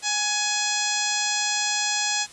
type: harmonic tone with a mistuned harmonic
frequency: 840 Hz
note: G#5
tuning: 19 cents sharp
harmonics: 1 / 2 / 3 / 4 / 5 / 6 / 7 / 8 / 9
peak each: -31 / -31 / -31 / -31 / -31 / -31 / -31 / -31 / -31 dBFS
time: 0.02-2.27 s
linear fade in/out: 50 ms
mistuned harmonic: 1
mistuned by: -21 cents
effects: white hiss -46 dBFS RMS until 2.32 s + resampled to 22050 Hz